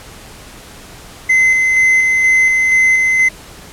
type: tone with tremolo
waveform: triangle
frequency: 2053 Hz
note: C7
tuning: 33 cents flat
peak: -6 dBFS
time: 1.29-3.29 s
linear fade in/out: 10 ms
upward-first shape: square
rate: 2.1 Hz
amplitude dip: 25%
effects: pink hiss -36 dBFS RMS until 3.72 s + low-pass 12000 Hz 12 dB/octave